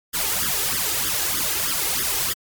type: noise with flanger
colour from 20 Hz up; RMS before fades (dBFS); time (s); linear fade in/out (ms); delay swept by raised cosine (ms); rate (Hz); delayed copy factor
white; -23; 0.13-2.34; 20; 0.59 to 2.49; 3.2; +0.9
effects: MP3 96 kbps